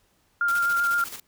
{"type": "tone with vibrato", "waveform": "sine", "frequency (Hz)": 1396.9, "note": "F6", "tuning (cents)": 0, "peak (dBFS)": -20, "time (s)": [0.41, 1.04], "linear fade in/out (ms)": 2, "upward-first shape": "sine", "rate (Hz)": 7.8, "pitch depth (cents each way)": 16}
{"type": "noise with tremolo", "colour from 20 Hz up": "white", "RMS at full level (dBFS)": -36, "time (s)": [0.48, 1.2], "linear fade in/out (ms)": 5, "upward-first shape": "square", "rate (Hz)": 14, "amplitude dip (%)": 55}
{"effects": ["pink hiss -66 dBFS RMS until 1.27 s"]}